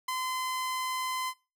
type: tone with ADSR envelope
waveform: sawtooth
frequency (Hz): 1027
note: C6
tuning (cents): -33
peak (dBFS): -24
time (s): 0.08-1.34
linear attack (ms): 7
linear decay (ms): 6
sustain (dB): -3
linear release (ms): 59
effects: noise-tail reverb RT60 0.3 s tail -22 dB re dry